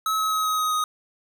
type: tone with pitch steps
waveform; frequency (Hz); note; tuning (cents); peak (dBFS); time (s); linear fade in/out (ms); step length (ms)
square; 1290 / 1281.8 / 1273.7 / 1265.6 / 1257.6 / 1249.7; E6 / E6 / D#6 / D#6 / D#6 / D#6; -38 / -49 / +40 / +29 / +18 / +7; -22; 0.06-0.84; 2; 130
effects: none